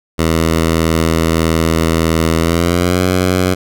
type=tone with pitch glide; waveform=10% pulse; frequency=81.6 to 91.59 Hz; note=E2 to F#2; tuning=-17 to -17 cents; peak=-3 dBFS; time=0.18-3.55 s; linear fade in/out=20 ms; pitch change=+200 cents; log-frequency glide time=2.37-3.04 s; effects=none